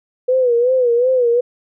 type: tone with vibrato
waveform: sine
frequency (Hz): 493.9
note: B4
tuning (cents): 0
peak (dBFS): -11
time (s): 0.28-1.41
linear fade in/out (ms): 10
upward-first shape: sine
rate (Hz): 2.7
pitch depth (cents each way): 93
effects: none